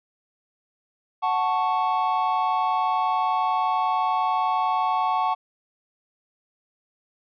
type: chord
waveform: triangle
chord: F# minor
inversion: none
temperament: equal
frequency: 740 / 880 / 1108.7 Hz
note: F#5 / A5 / C#6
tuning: 0 / 0 / 0 cents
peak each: -23 dBFS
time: 1.22-5.35 s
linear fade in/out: 20 ms
effects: resampled to 11025 Hz